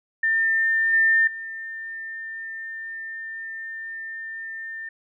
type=tone with level steps; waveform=sine; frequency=1801 Hz; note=A6; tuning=40 cents sharp; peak=-18 / -15 / -31 dBFS; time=0.23-4.89 s; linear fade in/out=5 ms; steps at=0.93 / 1.27 s; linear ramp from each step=5 ms; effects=none